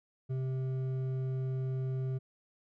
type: tone with hard clipping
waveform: sine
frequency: 130.81 Hz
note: C3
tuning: in tune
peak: -33 dBFS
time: 0.29-2.19 s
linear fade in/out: 20 ms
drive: 7 dB
effects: none